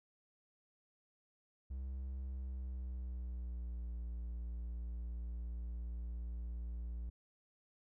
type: tone with pitch glide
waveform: triangle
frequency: 65.41 to 58.61 Hz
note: C2 to A#1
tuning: 0 to +10 cents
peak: -38 dBFS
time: 1.7-7.1 s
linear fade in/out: 10 ms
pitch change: -190 cents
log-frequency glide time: 2.23-3.95 s
effects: none